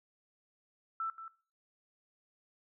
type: tone with echo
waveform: sine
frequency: 1328 Hz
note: E6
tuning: 12 cents sharp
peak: -33 dBFS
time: 1-1.1 s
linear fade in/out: 2 ms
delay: 180 ms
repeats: 1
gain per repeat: -10 dB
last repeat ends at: 1.28 s
effects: noise-tail reverb RT60 0.4 s tail -19 dB re dry